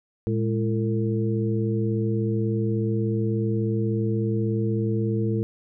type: harmonic tone with a mistuned harmonic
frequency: 112.8 Hz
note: A2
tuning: 44 cents sharp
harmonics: 1 / 2 / 3 / 4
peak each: -24 / -27 / -29 / -30 dBFS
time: 0.27-5.43 s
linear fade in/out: 0 ms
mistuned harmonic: 2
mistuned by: -130 cents
effects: none